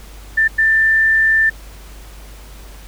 sine tone bursts at uneven times, 1779 Hz, A6, 19 cents sharp, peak -10 dBFS, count 2, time 0.37-0.48 / 0.58-1.5 s, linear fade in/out 10 ms, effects added 50 Hz sine -35 dBFS peak until 2.87 s + pink hiss -42 dBFS RMS until 2.87 s

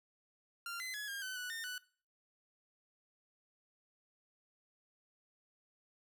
sawtooth tone with pitch steps, 1387 / 2039 / 1689 / 1612 / 1517 / 1479 / 1821 / 1488 Hz, F6 / C7 / G#6 / G6 / F#6 / F#6 / A#6 / F#6, -12 / -45 / +29 / +48 / +43 / -1 / -41 / +9 cents, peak -37 dBFS, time 0.66-1.78 s, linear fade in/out 2 ms, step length 140 ms, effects noise-tail reverb RT60 0.4 s tail -19 dB re dry

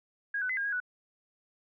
sine tone with pitch steps, 1639 / 1499 / 2032 / 1618 / 1646 / 1479 Hz, G#6 / F#6 / B6 / G#6 / G#6 / F#6, -23 / +22 / +49 / -46 / -16 / -1 cents, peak -29 dBFS, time 0.34-0.802 s, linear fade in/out 5 ms, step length 77 ms, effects none

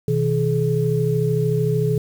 sine tone cluster, 125.8 / 159.1 / 425.2 Hz, B2 / D#3 / G#4, +32 / +39 / +41 cents, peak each -21 dBFS, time 0.08-1.98 s, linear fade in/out 2 ms, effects 7-bit

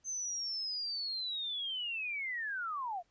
sine linear sweep, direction down, 6272 to 659 Hz, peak -35 dBFS, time 0.04-3.03 s, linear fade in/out 50 ms, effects pink hiss -75 dBFS RMS until 3.1 s + resampled to 16000 Hz

